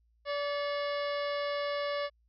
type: harmonic tone with a mistuned harmonic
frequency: 576 Hz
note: D5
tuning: 34 cents flat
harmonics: 1 / 2 / 3 / 4 / 5 / 6 / 7 / 8 / 9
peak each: -32 / -38 / -42 / -44 / -46 / -48 / -49 / -50 / -51 dBFS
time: 0.25-2.1 s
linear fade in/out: 50 ms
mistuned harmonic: 4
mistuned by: -95 cents
effects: added 57 Hz sine -66 dBFS peak until 2.28 s